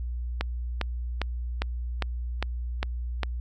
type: click train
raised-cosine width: 0.3 ms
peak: -11 dBFS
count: 8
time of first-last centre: 0.41-3.233 s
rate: 2.48 Hz
effects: added 60 Hz sine -29 dBFS peak until 3.4 s